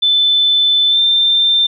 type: tone with pitch glide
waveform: sine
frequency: 3520 to 3579 Hz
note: A7 to A7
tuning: 0 to +29 cents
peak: -9 dBFS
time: 0.02-1.67 s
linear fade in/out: 10 ms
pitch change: +29 cents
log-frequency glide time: 0.89-0.99 s
effects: none